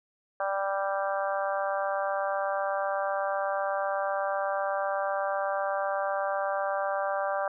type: harmonic tone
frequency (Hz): 196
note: G3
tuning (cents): 0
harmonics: 3 / 4 / 5 / 6 / 7 / 8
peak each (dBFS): -30 / -32 / -38 / -35 / -39 / -37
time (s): 0.4-7.48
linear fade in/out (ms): 2
effects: none